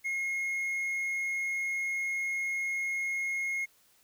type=tone; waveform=triangle; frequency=2155 Hz; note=C#7; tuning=49 cents flat; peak=-28 dBFS; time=0.04-3.66 s; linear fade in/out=20 ms; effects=white hiss -65 dBFS RMS until 4.03 s